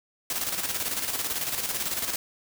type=noise with tremolo; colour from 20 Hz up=white; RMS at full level=-28 dBFS; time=0.3-2.16 s; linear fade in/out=2 ms; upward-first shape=square; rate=18 Hz; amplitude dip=50%; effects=none